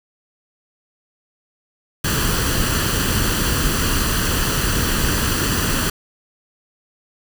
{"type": "noise with comb filter", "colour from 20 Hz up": "pink", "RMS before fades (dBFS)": -19, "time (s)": [2.04, 5.9], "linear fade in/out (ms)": 5, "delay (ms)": 0.67, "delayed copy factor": 0.6, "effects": []}